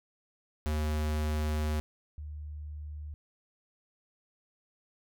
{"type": "tone pair in turn", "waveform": ["square", "sine"], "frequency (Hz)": [76.3, 74.99], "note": ["D#2", "D2"], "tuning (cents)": [-33, 37], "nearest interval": "unison", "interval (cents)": 30, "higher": "first", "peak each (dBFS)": [-29, -38], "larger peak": "first", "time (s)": [[0.66, 1.8], [2.18, 3.14]], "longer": "first", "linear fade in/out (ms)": 0, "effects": []}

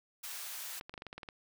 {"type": "high-pass noise", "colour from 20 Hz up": "white", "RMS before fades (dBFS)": -43, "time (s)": [0.23, 0.8], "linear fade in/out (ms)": 10, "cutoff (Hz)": 830, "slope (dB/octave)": 12}
{"type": "clicks", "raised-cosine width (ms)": 0.3, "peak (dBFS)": -28, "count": 10, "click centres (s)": [0.811, 0.895, 0.94, 0.978, 1.021, 1.067, 1.129, 1.18, 1.232, 1.288]}
{"effects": []}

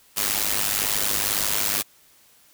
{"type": "noise with amplitude modulation", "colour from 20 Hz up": "white", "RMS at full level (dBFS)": -20, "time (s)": [0.16, 1.83], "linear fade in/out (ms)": 20, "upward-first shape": "sine", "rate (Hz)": 102, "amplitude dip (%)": 85, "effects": ["white hiss -56 dBFS RMS until 2.53 s"]}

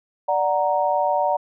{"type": "chord", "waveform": "sine", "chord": "D augmented", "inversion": "none", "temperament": "equal", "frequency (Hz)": [587.3, 740, 932.3], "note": ["D5", "F#5", "A#5"], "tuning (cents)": [0, 0, 0], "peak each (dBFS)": -22, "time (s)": [0.28, 1.37], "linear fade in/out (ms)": 10, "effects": []}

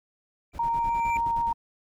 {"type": "tone with exponential growth", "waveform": "triangle", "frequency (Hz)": 2349, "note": "D7", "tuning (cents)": 0, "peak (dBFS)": -27, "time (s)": [0.52, 1.17], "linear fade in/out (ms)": 1, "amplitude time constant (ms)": 140}
{"type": "noise with tremolo", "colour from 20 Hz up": "brown", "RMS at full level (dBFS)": -38, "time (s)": [0.53, 1.54], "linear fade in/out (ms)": 20, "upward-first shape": "square", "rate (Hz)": 9.6, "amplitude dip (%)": 75}
{"type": "tone with vibrato", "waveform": "sine", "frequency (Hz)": 930, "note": "A#5", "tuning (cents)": -4, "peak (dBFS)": -23, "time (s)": [0.59, 1.53], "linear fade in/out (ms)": 5, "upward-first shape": "triangle", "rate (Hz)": 6.4, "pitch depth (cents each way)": 9}
{"effects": []}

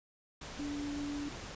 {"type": "tone in noise", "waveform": "sine", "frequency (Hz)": 289, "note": "D4", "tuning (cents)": -28, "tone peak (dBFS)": -36, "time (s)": [0.59, 1.29], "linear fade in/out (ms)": 5, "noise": "pink", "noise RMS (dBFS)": -45, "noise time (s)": [0.41, 1.55], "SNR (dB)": 6, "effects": ["resampled to 16000 Hz"]}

